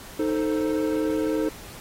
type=chord; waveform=triangle; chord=A diminished; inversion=second; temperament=equal; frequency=311.1 / 440 / 523.3 Hz; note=Eb4 / A4 / C5; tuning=0 / 0 / 0 cents; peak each=-22 / -25 / -28 dBFS; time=0.19-1.49 s; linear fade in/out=5 ms; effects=pink hiss -43 dBFS RMS until 1.8 s + AAC 48 kbps